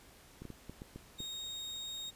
clicks, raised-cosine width 3 ms, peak -32 dBFS, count 7, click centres 0.42 / 0.453 / 0.503 / 0.696 / 0.819 / 0.96 / 1.204 s
35% pulse tone, 3729 Hz, A#7, in tune, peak -38 dBFS, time 1.18-2.11 s, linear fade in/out 20 ms
effects pink hiss -59 dBFS RMS until 2.15 s + resampled to 32000 Hz

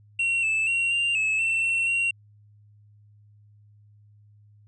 triangle tone with pitch steps, 2734 / 2629 / 2743 / 2781 / 2594 / 2689 / 2711 / 2748 Hz, F7 / E7 / F7 / F7 / E7 / E7 / E7 / F7, -37 / -5 / -32 / -8 / -28 / +34 / +48 / -29 cents, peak -20 dBFS, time 0.19-2.11 s, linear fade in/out 5 ms, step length 240 ms, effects added 104 Hz sine -52 dBFS peak until 4.67 s + resampled to 24000 Hz

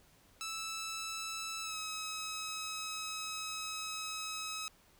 10% pulse tone with pitch glide, 1315 to 1280.5 Hz, E6 to D#6, -5 to +49 cents, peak -30 dBFS, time 0.41-4.68 s, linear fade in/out 0 ms, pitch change -46 cents, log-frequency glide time 1.63-1.77 s, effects pink hiss -65 dBFS RMS until 4.99 s

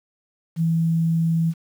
sine tone, 164.4 Hz, E3, 4 cents flat, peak -17 dBFS, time 0.56-1.54 s, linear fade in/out 50 ms, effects 8-bit

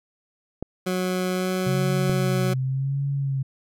clicks, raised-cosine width 2 ms, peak -16 dBFS, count 2, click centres 0.626 / 2.096 s
20% pulse tone with pitch glide, 183.6 to 185.3 Hz, F#3 to F#3, -13 to +3 cents, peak -18 dBFS, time 0.86-2.54 s, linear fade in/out 10 ms, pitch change +16 cents, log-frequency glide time 1.35-1.5 s
sine tone with vibrato, 134.9 Hz, C#3, 47 cents flat, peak -22 dBFS, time 1.66-3.43 s, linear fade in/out 10 ms, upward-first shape sine, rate 0.88 Hz, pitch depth 64 cents each way
effects none

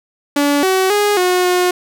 sawtooth tone with pitch steps, 287.2 / 377.5 / 413 / 362.7 / 360.2 Hz, D4 / F#4 / G#4 / F#4 / F#4, -39 / +35 / -10 / -34 / -46 cents, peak -8 dBFS, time 0.36-1.71 s, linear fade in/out 5 ms, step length 270 ms, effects none

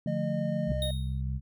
sine chord, D minor, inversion none, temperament equal, 146.83 / 174.61 / 220 Hz, D3 / F3 / A3, 0 / 0 / 0 cents, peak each -33 / -32 / -33 dBFS, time 0.06-0.72 s, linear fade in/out 2 ms
triangle tone, 610 Hz, D#5, 34 cents flat, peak -31 dBFS, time 0.07-0.91 s, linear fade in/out 5 ms
harmonic tone, 65.41 Hz, C2, in tune, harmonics 1 / 2 / 3, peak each -31 / -33 / -41 dBFS, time 0.66-1.41 s, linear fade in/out 50 ms
square tone with exponential decay, 3729 Hz, A#7, in tune, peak -30 dBFS, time 0.82-1.21 s, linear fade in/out 2 ms, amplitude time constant 83 ms
effects none

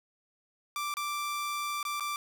sawtooth tone with dropouts, 1174.7 Hz, D6, in tune, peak -28 dBFS, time 0.76-2.16 s, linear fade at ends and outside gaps 1 ms, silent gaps 0.94-0.969 / 1.829-1.851 / 1.998-2.006 s, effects none

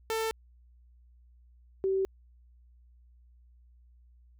sawtooth / sine tone pair in turn, 445.6 / 384.3 Hz, A4 / G4, +22 / -34 cents, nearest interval minor third, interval 256 cents, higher first, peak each -25 / -25 dBFS, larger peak neither, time 0.1-0.31 / 1.84-2.05 s, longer neither, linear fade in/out 0 ms, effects added 60 Hz sine -56 dBFS peak until 4.39 s

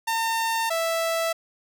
sawtooth tone pair in turn, 907 / 659.5 Hz, A#5 / E5, -48 / +1 cents, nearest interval tritone, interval 551 cents, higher first, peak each -19 dBFS, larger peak neither, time 0.07-0.7 / 0.7-1.33 s, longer neither, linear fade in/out 10 ms, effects none

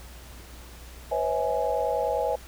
sine tone cluster, 495 / 545 / 644 / 835 Hz, B4 / C#5 / E5 / G#5, +4 / -29 / -41 / +9 cents, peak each -29 dBFS, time 1.11-2.36 s, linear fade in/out 10 ms, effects added 60 Hz sine -44 dBFS peak until 2.47 s + pink hiss -48 dBFS RMS until 2.47 s

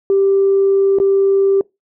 sine tone with dropouts, 392 Hz, G4, in tune, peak -9 dBFS, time 0.1-1.61 s, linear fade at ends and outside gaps 1 ms, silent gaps 0.986-1 s, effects noise-tail reverb RT60 0.2 s tail -24 dB re dry + tanh soft clip ceiling -5 dBFS

